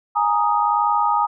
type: chord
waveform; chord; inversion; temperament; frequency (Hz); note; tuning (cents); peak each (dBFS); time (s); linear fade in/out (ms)
sine; Ab suspended second; none; equal; 830.6 / 932.3 / 1244.5; Ab5 / Bb5 / Eb6; 0 / 0 / 0; -20; 0.15-1.27; 20
effects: none